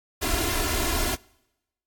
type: noise with comb filter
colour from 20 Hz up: pink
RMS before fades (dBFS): -25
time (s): 0.21-1.16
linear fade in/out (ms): 20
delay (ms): 2.9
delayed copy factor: +0.9
effects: noise-tail reverb RT60 0.9 s tail -25 dB re dry + AAC 64 kbps